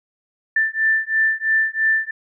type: beating tone pair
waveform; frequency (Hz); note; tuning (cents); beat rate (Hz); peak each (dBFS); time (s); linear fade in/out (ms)
sine; 1771 / 1774; A6 / A6; +11 / +14; 3; -19; 0.56-2.11; 5
effects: none